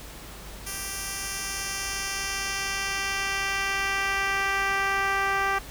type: tone with band-pass filter sweep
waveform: 10% pulse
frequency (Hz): 392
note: G4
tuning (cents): 0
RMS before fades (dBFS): -28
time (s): 0.66-5.59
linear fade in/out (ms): 10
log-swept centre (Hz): 11000 to 1200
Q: 0.78
effects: added 50 Hz sine -44 dBFS peak until 5.7 s + pink hiss -43 dBFS RMS until 5.7 s